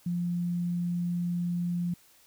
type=tone; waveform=sine; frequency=174.61 Hz; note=F3; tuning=in tune; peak=-27 dBFS; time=0.06-1.94 s; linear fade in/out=5 ms; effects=white hiss -60 dBFS RMS until 2.26 s